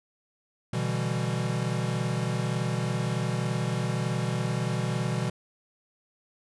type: chord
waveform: square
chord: E minor seventh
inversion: second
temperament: equal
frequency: 123.47 / 146.83 / 164.81 / 196 Hz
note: B2 / D3 / E3 / G3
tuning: 0 / 0 / 0 / 0 cents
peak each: -30 / -35 / -33 / -35 dBFS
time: 0.73-5.3 s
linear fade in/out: 5 ms
effects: resampled to 24000 Hz